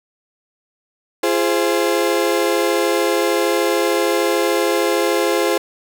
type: chord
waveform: 35% pulse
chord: F minor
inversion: none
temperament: equal with one note detuned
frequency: 342 / 415.3 / 523.3 Hz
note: F4 / Ab4 / C5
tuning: -36 / 0 / 0 cents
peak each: -18 dBFS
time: 1.23-5.58 s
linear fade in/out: 5 ms
effects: none